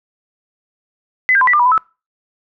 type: tone with pitch steps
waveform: sine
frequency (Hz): 2018 / 1597 / 1016 / 1965 / 1195 / 972 / 1005 / 1306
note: B6 / G6 / B5 / B6 / D6 / B5 / B5 / E6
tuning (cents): +37 / +32 / +49 / -9 / +30 / -28 / +30 / -17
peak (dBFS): -9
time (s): 1.29-1.778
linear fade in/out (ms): 0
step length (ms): 61
effects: noise-tail reverb RT60 0.3 s tail -24 dB re dry